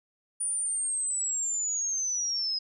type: linear sweep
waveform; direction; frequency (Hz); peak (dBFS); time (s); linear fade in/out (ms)
sine; down; 9500 to 5030; -27; 0.4-2.59; 10
effects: none